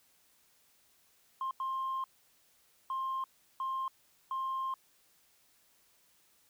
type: tone bursts at uneven times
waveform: sine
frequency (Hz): 1058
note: C6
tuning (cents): +19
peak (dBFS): -31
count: 5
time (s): 1.41-1.51 / 1.6-2.04 / 2.9-3.24 / 3.6-3.88 / 4.31-4.74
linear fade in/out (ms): 2
effects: tanh soft clip ceiling -30 dBFS + white hiss -68 dBFS RMS until 6.49 s